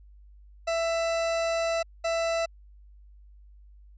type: tone bursts at uneven times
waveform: 40% pulse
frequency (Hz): 664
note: E5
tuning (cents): +12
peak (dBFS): -24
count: 2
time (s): 0.67-1.83 / 2.04-2.46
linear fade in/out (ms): 10
effects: added 50 Hz sine -49 dBFS peak until 3.97 s + resampled to 16000 Hz